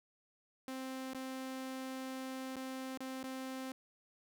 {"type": "tone with dropouts", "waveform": "sawtooth", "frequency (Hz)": 262, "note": "C4", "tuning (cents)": 2, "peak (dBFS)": -37, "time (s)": [0.68, 3.72], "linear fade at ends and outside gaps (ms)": 1, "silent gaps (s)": [[1.134, 1.147], [2.558, 2.565], [2.975, 3.005], [3.231, 3.239]], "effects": []}